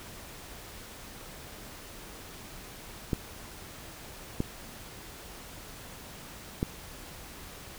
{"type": "clicks", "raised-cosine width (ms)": 3, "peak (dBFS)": -14, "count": 3, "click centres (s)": [3.132, 4.404, 6.629], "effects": ["pink hiss -46 dBFS RMS until 7.78 s"]}